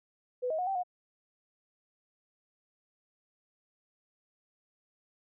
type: tone with pitch steps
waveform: sine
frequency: 498.6 / 632 / 727 / 776 / 722 Hz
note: B4 / D#5 / F#5 / G5 / F#5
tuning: +16 / +27 / -31 / -18 / -43 cents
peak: -29 dBFS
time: 0.42-0.835 s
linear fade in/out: 20 ms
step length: 83 ms
effects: none